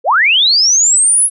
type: linear sweep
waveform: sine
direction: up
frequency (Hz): 415.3 to 10730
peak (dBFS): -7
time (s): 0.04-1.3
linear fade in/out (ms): 50
effects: none